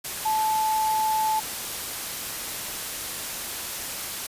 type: tone in noise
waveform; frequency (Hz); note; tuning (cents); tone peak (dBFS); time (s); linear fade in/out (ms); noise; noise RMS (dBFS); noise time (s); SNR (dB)
sine; 870; A5; -20; -21; 0.25-1.4; 10; white; -32; 0.04-4.27; +8
effects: resampled to 32000 Hz